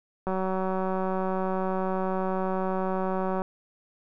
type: click train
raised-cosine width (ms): 1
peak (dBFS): -16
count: 593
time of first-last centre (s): 0.27-3.419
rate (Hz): 188
effects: none